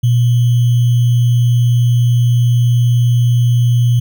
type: tone with sample-and-hold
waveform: sine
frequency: 120.4 Hz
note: B2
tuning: 44 cents flat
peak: -8 dBFS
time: 0.03-4 s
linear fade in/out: 10 ms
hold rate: 3150 Hz
effects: none